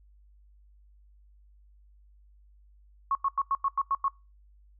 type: tone bursts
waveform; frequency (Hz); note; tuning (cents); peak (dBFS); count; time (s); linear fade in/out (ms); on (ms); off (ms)
sine; 1100; C#6; -14; -23; 8; 3.11-4.082; 2; 41; 92
effects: noise-tail reverb RT60 0.3 s tail -25 dB re dry + added 50 Hz sine -55 dBFS peak until 4.79 s